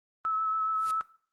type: tone with vibrato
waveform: sine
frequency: 1300 Hz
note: E6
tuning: 24 cents flat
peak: -26 dBFS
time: 0.25-1.01 s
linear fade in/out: 0 ms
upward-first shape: sine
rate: 7.2 Hz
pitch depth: 17 cents each way
type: noise with exponential growth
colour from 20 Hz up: white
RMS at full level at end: -39 dBFS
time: 0.72-0.91 s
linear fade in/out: 2 ms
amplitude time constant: 41 ms
effects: noise-tail reverb RT60 0.5 s tail -18 dB re dry + Opus 32 kbps